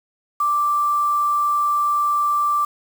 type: tone with quantisation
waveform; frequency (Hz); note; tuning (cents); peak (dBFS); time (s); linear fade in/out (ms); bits
sine; 1174.7; D6; 0; -16; 0.4-2.65; 5; 6
effects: none